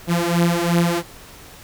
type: beating tone pair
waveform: sawtooth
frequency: 170 / 172.8 Hz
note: F3 / F3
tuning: -46 / -18 cents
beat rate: 2.8 Hz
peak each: -15 dBFS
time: 0.07-1.03 s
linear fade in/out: 50 ms
effects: pink hiss -42 dBFS RMS until 1.63 s